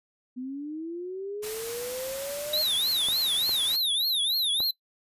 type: linear sweep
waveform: sine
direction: up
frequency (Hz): 246.9 to 618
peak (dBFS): -32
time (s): 0.36-2.63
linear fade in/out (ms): 20
type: noise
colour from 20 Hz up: white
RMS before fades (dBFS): -37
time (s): 1.42-3.77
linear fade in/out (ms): 20
type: tone with vibrato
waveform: square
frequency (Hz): 3782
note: A#7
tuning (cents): +24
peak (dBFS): -24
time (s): 2.53-4.71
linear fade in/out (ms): 5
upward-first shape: triangle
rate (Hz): 3.4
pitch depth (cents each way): 240
type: clicks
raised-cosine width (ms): 1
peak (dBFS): -24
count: 3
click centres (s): 3.086 / 3.493 / 4.604
effects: noise-tail reverb RT60 0.1 s tail -21 dB re dry + resampled to 32000 Hz